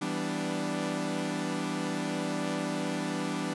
sawtooth chord, E minor seventh, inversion none, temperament equal with one note detuned, 164.81 / 196 / 248.7 / 293.7 Hz, E3 / G3 / B3 / D4, 0 / 0 / +12 / 0 cents, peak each -33 / -32 / -33 / -30 dBFS, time 0.01-3.54 s, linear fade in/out 10 ms, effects resampled to 24000 Hz

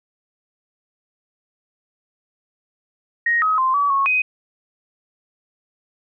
sine tone with pitch steps, 1874 / 1270 / 1044 / 1143 / 1099 / 2509 Hz, A#6 / D#6 / C6 / D6 / C#6 / D#7, +9 / +35 / -4 / -47 / -15 / +14 cents, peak -15 dBFS, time 3.26-4.22 s, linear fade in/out 5 ms, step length 160 ms, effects none

